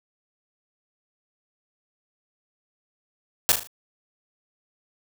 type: noise with echo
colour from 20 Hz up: white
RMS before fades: -17 dBFS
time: 3.49-3.52 s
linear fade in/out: 0 ms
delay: 38 ms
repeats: 4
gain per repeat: -7 dB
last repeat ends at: 3.672 s
effects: none